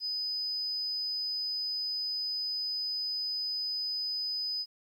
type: tone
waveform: sine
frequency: 5000 Hz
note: D#8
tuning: 8 cents sharp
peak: -30 dBFS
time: 0-4.66 s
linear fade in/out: 50 ms
effects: tanh soft clip ceiling -26 dBFS + 11-bit